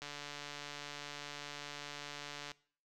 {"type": "click train", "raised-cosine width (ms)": 0.2, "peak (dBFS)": -27, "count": 363, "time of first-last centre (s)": [0.02, 2.517], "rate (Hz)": 145, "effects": ["noise-tail reverb RT60 0.5 s tail -21 dB re dry"]}